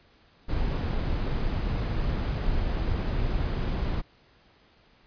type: noise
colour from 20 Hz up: brown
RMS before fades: -27 dBFS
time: 0.48-4.02 s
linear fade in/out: 20 ms
effects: pink hiss -60 dBFS RMS until 5.06 s + resampled to 11025 Hz